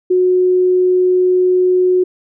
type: tone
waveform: sine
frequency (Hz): 365.6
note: F#4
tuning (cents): -21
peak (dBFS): -9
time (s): 0.1-2.04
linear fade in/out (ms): 10
effects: none